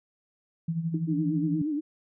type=tone with tremolo; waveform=sine; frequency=164.81 Hz; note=E3; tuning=in tune; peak=-24 dBFS; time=0.68-1.62 s; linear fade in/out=5 ms; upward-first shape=sine; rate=12 Hz; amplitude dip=65%
type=tone with exponential decay; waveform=sine; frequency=312.1 Hz; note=D#4; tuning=5 cents sharp; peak=-25 dBFS; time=0.94-1.07 s; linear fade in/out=5 ms; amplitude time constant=28 ms
type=tone with vibrato; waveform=sine; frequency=300 Hz; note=D4; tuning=37 cents sharp; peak=-26 dBFS; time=1.07-1.81 s; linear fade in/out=20 ms; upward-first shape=sine; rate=8.5 Hz; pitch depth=90 cents each way
effects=none